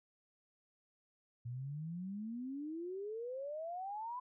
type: exponential sweep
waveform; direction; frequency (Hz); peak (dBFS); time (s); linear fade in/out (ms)
sine; up; 116.5 to 1015; -40; 1.45-4.2; 10
effects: none